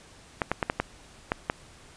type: clicks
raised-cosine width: 0.5 ms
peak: -9 dBFS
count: 7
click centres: 0.418 / 0.516 / 0.628 / 0.699 / 0.8 / 1.319 / 1.499 s
effects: pink hiss -52 dBFS RMS until 1.96 s + resampled to 22050 Hz